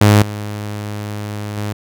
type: tone with level steps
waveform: sawtooth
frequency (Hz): 104.3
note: G#2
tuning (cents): +8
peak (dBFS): -3 / -19 / -16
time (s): 0.01-1.73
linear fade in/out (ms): 5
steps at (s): 0.22 / 1.57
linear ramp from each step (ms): 5
effects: none